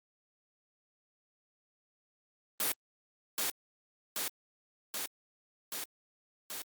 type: noise with echo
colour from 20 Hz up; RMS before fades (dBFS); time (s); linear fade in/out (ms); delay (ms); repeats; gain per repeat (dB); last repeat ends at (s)
white; -31; 2.6-2.72; 2; 780; 5; -2; 6.62
effects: high-pass 200 Hz 12 dB/octave + Opus 32 kbps